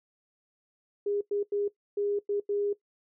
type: tone bursts at uneven times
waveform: sine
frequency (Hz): 407.8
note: G#4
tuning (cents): -32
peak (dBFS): -26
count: 6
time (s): 1.06-1.21 / 1.31-1.43 / 1.52-1.68 / 1.97-2.19 / 2.29-2.4 / 2.49-2.73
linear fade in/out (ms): 5
effects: noise-tail reverb RT60 0.1 s tail -17 dB re dry